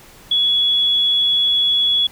sine tone, 3377 Hz, G#7, 28 cents sharp, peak -13 dBFS, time 0.31-2.07 s, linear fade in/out 5 ms, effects pink hiss -44 dBFS RMS until 2.11 s

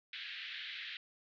white band-pass noise, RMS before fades -45 dBFS, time 0.13-0.97 s, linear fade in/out 2 ms, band 1600 to 3900 Hz, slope 48 dB/octave, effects none

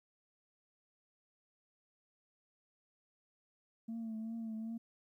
sine tone with vibrato, 224.4 Hz, A3, 34 cents sharp, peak -37 dBFS, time 3.88-4.78 s, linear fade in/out 10 ms, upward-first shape triangle, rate 2.6 Hz, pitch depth 47 cents each way, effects tanh soft clip ceiling -37 dBFS + 13-bit

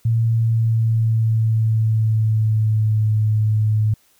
sine tone with pitch glide, 114.2 to 107.79 Hz, A#2 to A2, -35 to -35 cents, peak -14 dBFS, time 0.05-3.94 s, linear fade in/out 5 ms, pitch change -100 cents, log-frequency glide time 0.25-3.13 s, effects white hiss -58 dBFS RMS until 4.19 s

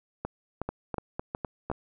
two click trains, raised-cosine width 1 ms, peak -17 / -17 dBFS, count 5 / 5, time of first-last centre 0.69-1.7 / 0.25-1.715 s, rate 3.96 / 2.73 Hz, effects none

